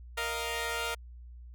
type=chord; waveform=10% pulse; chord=Bb suspended fourth; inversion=none; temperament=equal; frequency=466.2 / 622.3 / 698.5 Hz; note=Bb4 / Eb5 / F5; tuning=0 / 0 / 0 cents; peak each=-26 / -30 / -30 dBFS; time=0.17-0.95 s; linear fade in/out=10 ms; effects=added 60 Hz sine -45 dBFS peak until 1.54 s